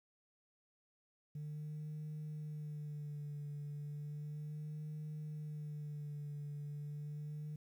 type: tone with vibrato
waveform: sine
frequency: 149.3 Hz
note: D3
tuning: 29 cents sharp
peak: -40 dBFS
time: 1.35-7.56 s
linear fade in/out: 5 ms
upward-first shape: sine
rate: 0.34 Hz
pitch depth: 40 cents each way
effects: tanh soft clip ceiling -40 dBFS + 12-bit